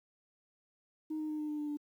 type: tone with pitch steps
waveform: sine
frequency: 311.1 / 308.2 / 305.4 / 302.6 / 299.8 / 297.1 / 294.3 Hz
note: D#4 / D#4 / D#4 / D#4 / D4 / D4 / D4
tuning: 0 / -16 / -32 / -48 / +36 / +20 / +4 cents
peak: -33 dBFS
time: 1.1-1.772 s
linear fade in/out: 10 ms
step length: 96 ms
effects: tanh soft clip ceiling -32 dBFS + 11-bit